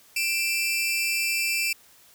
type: tone pair together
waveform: sawtooth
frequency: 2364 / 2654 Hz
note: D7 / E7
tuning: +11 / +11 cents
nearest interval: major second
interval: 200 cents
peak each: -23 dBFS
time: 0.16-1.73 s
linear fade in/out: 5 ms
effects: white hiss -55 dBFS RMS until 2.14 s